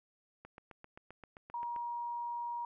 click train, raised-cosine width 0.5 ms, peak -35 dBFS, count 11, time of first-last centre 0.45-1.762 s, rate 7.62 Hz
sine tone, 950 Hz, A#5, 33 cents sharp, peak -36 dBFS, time 1.54-2.65 s, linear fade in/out 2 ms
effects none

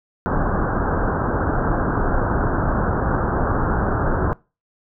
pink low-pass noise, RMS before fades -20 dBFS, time 0.26-4.33 s, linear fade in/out 0 ms, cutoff 1600 Hz, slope 96 dB/octave, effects noise-tail reverb RT60 0.3 s tail -23 dB re dry

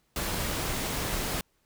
pink noise, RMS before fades -31 dBFS, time 0.16-1.41 s, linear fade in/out 2 ms, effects pink hiss -71 dBFS RMS until 1.65 s

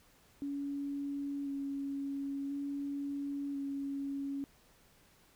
sine tone with vibrato, 280 Hz, C#4, 18 cents sharp, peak -35 dBFS, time 0.42-4.44 s, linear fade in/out 0 ms, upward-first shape square, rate 0.48 Hz, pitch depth 13 cents each way, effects pink hiss -65 dBFS RMS until 5.35 s

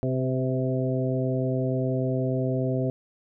harmonic tone with a mistuned harmonic, 130.1 Hz, C3, 9 cents flat, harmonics 1 / 2 / 3 / 4 / 5, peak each -26 / -29 / -31 / -32 / -33 dBFS, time 0.03-2.9 s, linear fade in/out 0 ms, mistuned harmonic 4, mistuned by -22 cents, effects none

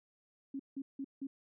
sine tone bursts, 273 Hz, C#4, 26 cents flat, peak -37 dBFS, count 4, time 0.54-1.27 s, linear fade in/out 5 ms, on 55 ms, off 170 ms, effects none

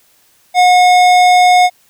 sine tone with tanh clipping, 724 Hz, F#5, 38 cents flat, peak -7 dBFS, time 0.54-1.7 s, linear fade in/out 50 ms, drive 18 dB, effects white hiss -52 dBFS RMS until 1.89 s

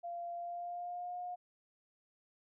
sine tone with pitch glide, 691 to 715.8 Hz, F5 to F5, -19 to +42 cents, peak -39 dBFS, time 0.03-1.36 s, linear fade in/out 20 ms, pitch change +61 cents, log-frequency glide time 0.35-1.18 s, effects none

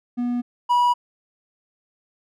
triangle tone pair in turn, 243.1 / 972.4 Hz, B3 / B5, -27 / -27 cents, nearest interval 2 octaves, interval 2400 cents, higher second, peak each -19 / -13 dBFS, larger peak second, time 0.17-0.42 / 0.69-0.94 s, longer neither, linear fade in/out 20 ms, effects none

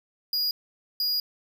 square tone bursts at uneven times, 4879 Hz, D#8, 35 cents flat, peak -24 dBFS, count 2, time 0.33-0.51 / 1-1.2 s, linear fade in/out 2 ms, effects 9-bit

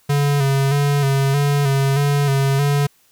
square tone with vibrato, 140 Hz, C#3, 18 cents sharp, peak -15 dBFS, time 0.09-2.87 s, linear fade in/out 10 ms, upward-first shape square, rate 1.6 Hz, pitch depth 39 cents each way, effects white hiss -57 dBFS RMS until 3.11 s

